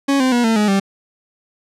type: tone with pitch steps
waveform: 40% pulse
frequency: 277.2 / 258.6 / 241.3 / 225.2 / 210.1 / 196.01 Hz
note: C#4 / C4 / B3 / A3 / G#3 / G3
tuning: 0 / -20 / -40 / +40 / +20 / 0 cents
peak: -12 dBFS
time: 0.08-0.8 s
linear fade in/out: 10 ms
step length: 120 ms
effects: low-pass 9000 Hz 12 dB/octave